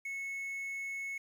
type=tone with quantisation; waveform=triangle; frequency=2196 Hz; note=C#7; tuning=17 cents flat; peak=-35 dBFS; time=0.05-1.18 s; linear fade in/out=5 ms; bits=10; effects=none